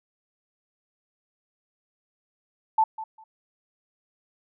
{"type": "tone with echo", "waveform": "sine", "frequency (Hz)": 880, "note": "A5", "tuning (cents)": 0, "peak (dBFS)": -16, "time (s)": [2.78, 2.84], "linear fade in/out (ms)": 5, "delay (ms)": 200, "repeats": 2, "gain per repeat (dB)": -15, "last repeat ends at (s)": 3.24, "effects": []}